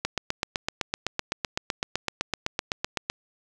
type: click train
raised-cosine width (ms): 0.2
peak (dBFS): -8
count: 25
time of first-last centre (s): 0.05-3.1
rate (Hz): 7.87
effects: none